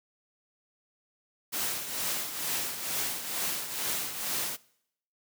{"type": "noise with tremolo", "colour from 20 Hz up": "white", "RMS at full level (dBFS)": -30, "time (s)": [1.52, 4.57], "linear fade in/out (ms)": 20, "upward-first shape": "triangle", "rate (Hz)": 2.2, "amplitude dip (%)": 65, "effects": ["noise-tail reverb RT60 0.7 s tail -22 dB re dry", "high-pass 100 Hz 12 dB/octave"]}